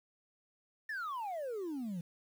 sine exponential sweep, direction down, 1828 to 163.6 Hz, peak -34 dBFS, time 0.89-2.01 s, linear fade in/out 5 ms, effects tanh soft clip ceiling -36 dBFS + 10-bit

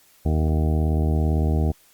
harmonic tone, 77.78 Hz, D#2, in tune, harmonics 1 / 2 / 3 / 4 / 5 / 6 / 8 / 9 / 10, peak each -19 / -25 / -29 / -31 / -33 / -35 / -37 / -38 / -39 dBFS, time 0.25-1.72 s, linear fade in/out 10 ms, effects white hiss -56 dBFS RMS until 1.93 s + Opus 48 kbps

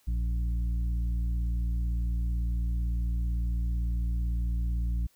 harmonic tone, 57.9 Hz, A#1, 11 cents flat, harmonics 1 / 2 / 3 / 5, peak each -26 / -40 / -41 / -51 dBFS, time 0.07-5.07 s, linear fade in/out 10 ms, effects white hiss -66 dBFS RMS until 5.15 s

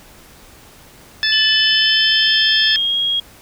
harmonic tone, 873 Hz, A5, 14 cents flat, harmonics 2 / 3 / 4 / 5 / 6, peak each -18 / -27 / -19 / -29 / -19 dBFS, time 1.23-2.76 s, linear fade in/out 0 ms
sine tone with pitch glide, 2990 to 3280 Hz, F#7 to G#7, +17 to -22 cents, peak -15 dBFS, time 1.32-3.2 s, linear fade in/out 5 ms, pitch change +161 cents, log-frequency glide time 1.47-2.98 s
effects pink hiss -44 dBFS RMS until 3.41 s

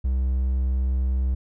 triangle tone, 64.5 Hz, C2, 24 cents flat, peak -18 dBFS, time 0.04-1.35 s, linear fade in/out 10 ms, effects none

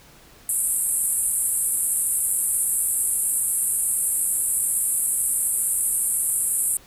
pink band-pass noise, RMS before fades -23 dBFS, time 0.49-6.77 s, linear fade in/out 2 ms, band 8100 to 12000 Hz, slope 96 dB/octave, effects pink hiss -50 dBFS RMS until 6.86 s

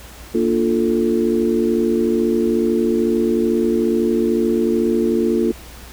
sine chord, Bb major seventh, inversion none, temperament equal with one note detuned, 233.1 / 295.4 / 349.2 / 440 Hz, Bb3 / D4 / F4 / A4, 0 / +10 / 0 / 0 cents, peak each -19 / -24 / -18 / -21 dBFS, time 0.34-5.52 s, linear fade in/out 10 ms, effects added 60 Hz sine -39 dBFS peak until 5.92 s + pink hiss -40 dBFS RMS until 5.92 s

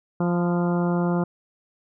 harmonic tone with a mistuned harmonic, 174.61 Hz, F3, in tune, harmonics 1 / 2 / 3 / 4 / 5 / 6 / 7 / 8, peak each -21 / -27 / -31 / -33 / -35 / -37 / -38 / -39 dBFS, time 0.2-1.24 s, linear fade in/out 5 ms, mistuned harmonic 6, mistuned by -28 cents, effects none

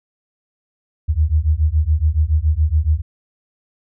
sine beating tone pair, 74 / 81.1 Hz, D2 / E2, +14 / -28 cents, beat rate 7.1 Hz, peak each -16 dBFS, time 1.08-3.02 s, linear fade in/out 20 ms, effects none

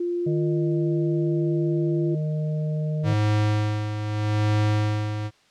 sine tone with pitch glide, 349.1 to 342.9 Hz, F4 to F4, -1 to -32 cents, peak -23 dBFS, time 0-2.15 s, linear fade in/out 5 ms, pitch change -31 cents, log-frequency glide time 0.49-0.67 s
harmonic tone, 153.6 Hz, D#3, 22 cents flat, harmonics 1 / 3 / 4, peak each -23 / -38 / -36 dBFS, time 0.26-3.14 s, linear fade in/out 10 ms
square tone with tremolo, 105.9 Hz, G#2, 34 cents sharp, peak -19 dBFS, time 3.03-5.31 s, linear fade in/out 50 ms, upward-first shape sine, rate 0.8 Hz, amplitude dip 60%
effects white hiss -59 dBFS RMS until 5.5 s + low-pass 5000 Hz 12 dB/octave

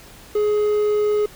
triangle tone with quantisation, 419.8 Hz, G#4, 19 cents sharp, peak -14 dBFS, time 0.35-1.26 s, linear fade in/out 5 ms, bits 7, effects pink hiss -44 dBFS RMS until 1.35 s

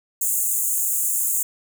pink high-pass noise, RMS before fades -22 dBFS, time 0.21-1.43 s, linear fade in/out 5 ms, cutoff 6700 Hz, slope 96 dB/octave, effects none

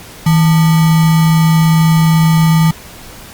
sine tone with sample-and-hold, 161.2 Hz, E3, 38 cents flat, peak -6 dBFS, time 0.26-2.71 s, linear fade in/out 5 ms, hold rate 1050 Hz, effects pink hiss -34 dBFS RMS until 3.33 s + Opus 48 kbps

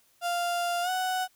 35% pulse tone with pitch glide, 697 to 742.7 Hz, F5 to F#5, -4 to +6 cents, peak -25 dBFS, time 0.21-1.28 s, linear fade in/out 50 ms, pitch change +110 cents, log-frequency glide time 0.82-0.9 s, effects white hiss -65 dBFS RMS until 1.35 s

